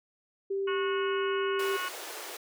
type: tone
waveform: sine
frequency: 392 Hz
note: G4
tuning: in tune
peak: -28 dBFS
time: 0.5-1.77 s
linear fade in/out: 10 ms
type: harmonic tone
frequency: 365.3 Hz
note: F#4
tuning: 22 cents flat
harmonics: 3 / 4 / 5 / 6 / 7 / 8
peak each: -35 / -36 / -46 / -44 / -44 / -40 dBFS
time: 0.67-1.89 s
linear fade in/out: 10 ms
type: high-pass noise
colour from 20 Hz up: pink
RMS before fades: -41 dBFS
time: 1.59-2.37 s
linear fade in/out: 5 ms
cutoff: 350 Hz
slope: 48 dB/octave
effects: none